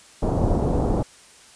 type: low-pass noise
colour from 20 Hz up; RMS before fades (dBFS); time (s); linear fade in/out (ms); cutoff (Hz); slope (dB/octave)
pink; -21; 0.22-1.03; 10; 790; 24
effects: white hiss -49 dBFS RMS until 1.55 s + resampled to 22050 Hz